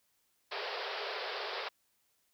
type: band-pass noise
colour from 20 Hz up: pink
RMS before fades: -39 dBFS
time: 0.51-1.69 s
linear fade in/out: 10 ms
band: 390 to 5100 Hz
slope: 96 dB/octave
effects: white hiss -75 dBFS RMS until 2.33 s